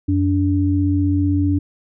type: tone pair together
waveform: sine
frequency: 91 / 288.6 Hz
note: F#2 / D4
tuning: -28 / -30 cents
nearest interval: octave + minor sixth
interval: 1998 cents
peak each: -17 dBFS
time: 0.08-1.59 s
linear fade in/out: 10 ms
effects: none